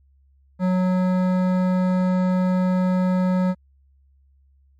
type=tone with hard clipping; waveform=sine; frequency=183.8 Hz; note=F#3; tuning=11 cents flat; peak=-19 dBFS; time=0.59-3.55 s; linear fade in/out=50 ms; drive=14 dB; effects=added 68 Hz sine -54 dBFS peak until 4.79 s + MP3 64 kbps